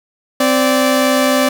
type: tone pair together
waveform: sawtooth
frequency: 259.3 / 582.1 Hz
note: C4 / D5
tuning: -15 / -15 cents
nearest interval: octave + major second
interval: 1400 cents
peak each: -10 dBFS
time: 0.4-1.49 s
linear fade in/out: 5 ms
effects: none